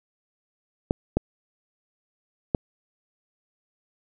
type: clicks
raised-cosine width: 2 ms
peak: -7 dBFS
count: 3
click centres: 0.909 / 1.17 / 2.548 s
effects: none